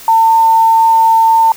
sine tone, 901 Hz, A5, 41 cents sharp, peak -5 dBFS, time 0.08-1.52 s, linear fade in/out 2 ms, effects white hiss -33 dBFS RMS until 1.56 s

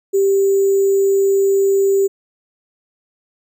sine tone with sample-and-hold, 392 Hz, G4, in tune, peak -11 dBFS, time 0.13-2.08 s, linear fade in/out 20 ms, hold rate 7350 Hz, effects none

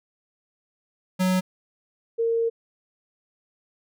square / sine tone pair in turn, 185 / 459.4 Hz, F#3 / A#4, 0 / -25 cents, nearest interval octave + major third, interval 1575 cents, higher second, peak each -20 dBFS, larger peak neither, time 1.19-1.41 / 2.18-2.5 s, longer second, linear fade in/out 20 ms, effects none

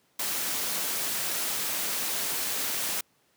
white noise, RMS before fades -30 dBFS, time 0.19-3.01 s, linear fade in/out 5 ms, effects pink hiss -67 dBFS RMS until 3.36 s + high-pass 150 Hz 12 dB/octave

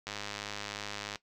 click train, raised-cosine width 0.2 ms, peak -20 dBFS, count 113, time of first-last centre 0.07-1.157 s, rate 103 Hz, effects noise-tail reverb RT60 0.1 s tail -17 dB re dry

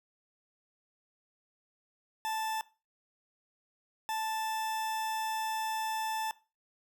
40% pulse tone bursts at uneven times, 880 Hz, A5, in tune, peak -31 dBFS, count 2, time 2.25-2.61 / 4.09-6.31 s, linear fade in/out 0 ms, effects noise-tail reverb RT60 0.3 s tail -19 dB re dry

